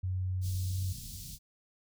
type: tone with pitch glide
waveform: sine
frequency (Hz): 92.5 to 93.57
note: F#2 to F#2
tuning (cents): 0 to +20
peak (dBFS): -30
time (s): 0.03-0.93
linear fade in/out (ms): 10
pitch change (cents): +20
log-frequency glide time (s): 0.69-0.75
type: band-stop noise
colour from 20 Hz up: pink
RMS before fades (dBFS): -44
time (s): 0.41-1.39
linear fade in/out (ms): 50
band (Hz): 180 to 4100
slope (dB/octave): 24
effects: none